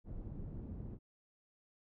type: low-pass noise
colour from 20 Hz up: pink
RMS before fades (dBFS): -45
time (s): 0.04-0.99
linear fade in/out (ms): 50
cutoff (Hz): 260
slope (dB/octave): 12
effects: none